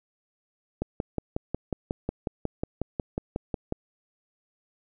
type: click train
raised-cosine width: 2 ms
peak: -14 dBFS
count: 17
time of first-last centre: 0.82-3.724 s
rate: 5.51 Hz
effects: none